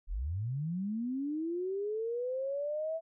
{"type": "linear sweep", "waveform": "sine", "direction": "up", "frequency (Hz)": [32.7, 659.3], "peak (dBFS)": -32, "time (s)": [0.07, 3.01], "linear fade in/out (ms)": 50, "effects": []}